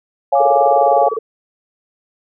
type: chord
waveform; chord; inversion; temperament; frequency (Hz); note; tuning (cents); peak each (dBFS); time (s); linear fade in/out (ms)
sine; Db major; none; equal; 554.4 / 698.5 / 830.6; Db5 / F5 / Ab5; 0 / 0 / 0; -14; 0.32-1.09; 10
type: tone with pitch glide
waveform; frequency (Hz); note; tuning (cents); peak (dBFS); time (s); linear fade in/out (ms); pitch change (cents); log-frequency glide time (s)
sine; 1174.7 to 1143.2; D6 to D6; 0 to -47; -24; 0.35-1.17; 5; -47; 0.68-1.04
type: tone bursts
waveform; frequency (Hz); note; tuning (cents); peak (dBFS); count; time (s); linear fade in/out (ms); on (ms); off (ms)
sine; 445.7; A4; +22; -15; 16; 0.4-1.189; 5; 24; 27
effects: none

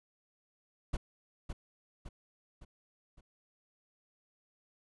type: noise with echo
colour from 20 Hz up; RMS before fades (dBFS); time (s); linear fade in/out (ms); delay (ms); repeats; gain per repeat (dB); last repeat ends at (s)
brown; -32; 0.93-0.97; 10; 560; 4; -6; 3.21
effects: resampled to 24000 Hz

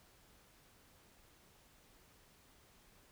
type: silence
effects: pink hiss -66 dBFS RMS until 3.11 s

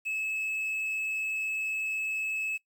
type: tone with quantisation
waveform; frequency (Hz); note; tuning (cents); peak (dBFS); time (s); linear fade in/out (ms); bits
triangle; 2594; E7; -28; -28; 0.05-2.58; 20; 9
effects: noise-tail reverb RT60 0.1 s tail -19 dB re dry

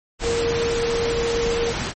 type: tone in noise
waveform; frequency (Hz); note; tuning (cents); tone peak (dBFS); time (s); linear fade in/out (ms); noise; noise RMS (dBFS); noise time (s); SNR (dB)
sine; 466.2; A#4; 0; -20; 0.22-1.74; 50; pink; -26; 0.19-1.94; +3
effects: MP3 32 kbps

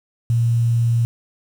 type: tone with quantisation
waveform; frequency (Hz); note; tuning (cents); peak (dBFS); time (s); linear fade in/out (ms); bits
sine; 117; A#2; +7; -14; 0.3-1.05; 0; 7
effects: none

